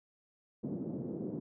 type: band-pass noise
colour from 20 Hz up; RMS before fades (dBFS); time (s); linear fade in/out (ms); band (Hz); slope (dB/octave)
white; -39; 0.63-1.4; 10; 140 to 370; 24
effects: none

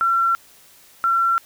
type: tone pair in turn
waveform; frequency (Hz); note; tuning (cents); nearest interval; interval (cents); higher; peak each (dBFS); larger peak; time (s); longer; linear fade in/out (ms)
sine; 1358 / 1358; F6 / F6; -49 / -49; unison; 0; neither; -15; neither; 0.01-0.35 / 1.04-1.38; neither; 0
effects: white hiss -50 dBFS RMS until 1.45 s

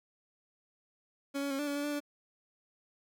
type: tone with pitch steps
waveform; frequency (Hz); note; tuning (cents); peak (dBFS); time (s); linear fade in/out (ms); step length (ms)
30% pulse; 279 / 281.4 / 272.5 / 292.6 / 285 / 288.1 / 293.3 / 290.4; C#4 / C#4 / C#4 / D4 / C#4 / D4 / D4 / D4; +11 / +26 / -29 / -6 / +48 / -33 / -2 / -19; -30; 1.34-2.004; 20; 83
effects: none

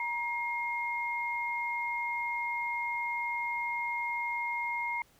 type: tone pair together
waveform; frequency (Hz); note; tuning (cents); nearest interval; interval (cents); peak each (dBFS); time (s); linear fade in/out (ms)
sine; 947 / 2134; A#5 / C7; +27 / +34; octave + major second; 1407; -34 / -33; 0-5.02; 2
effects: pink hiss -64 dBFS RMS until 5.19 s

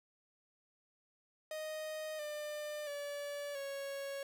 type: tone with pitch steps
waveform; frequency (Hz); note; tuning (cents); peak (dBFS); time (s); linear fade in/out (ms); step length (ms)
45% pulse; 622 / 598.4 / 575.7 / 553.8; D#5 / D5 / D5 / C#5; -1 / +32 / -35 / -2; -40; 1.51-4.23; 2; 680
effects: none

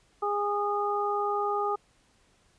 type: harmonic tone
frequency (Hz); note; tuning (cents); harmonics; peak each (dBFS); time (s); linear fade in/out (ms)
410.3; G#4; -21; 1 / 2 / 3; -30 / -30 / -30; 0.22-1.76; 10
effects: pink hiss -65 dBFS RMS until 2.58 s + resampled to 22050 Hz

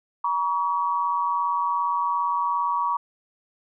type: tone pair together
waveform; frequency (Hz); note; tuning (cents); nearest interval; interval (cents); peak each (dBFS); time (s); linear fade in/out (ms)
sine; 954.6 / 1132; A#5 / C#6; +41 / +36; minor third; 295; -24; 0.24-2.97; 5
effects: none

